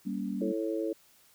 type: chord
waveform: sine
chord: G diminished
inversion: none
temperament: just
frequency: 196 / 235.2 / 282.2 Hz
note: G3 / Bb3 / Db4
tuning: 0 / +16 / +31 cents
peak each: -34 / -36 / -37 dBFS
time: 0.05-0.53 s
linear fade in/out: 20 ms
type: harmonic tone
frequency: 110 Hz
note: A2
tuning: in tune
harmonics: 3 / 4 / 5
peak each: -32 / -34 / -36 dBFS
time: 0.41-0.93 s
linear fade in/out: 5 ms
effects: white hiss -62 dBFS RMS until 1.34 s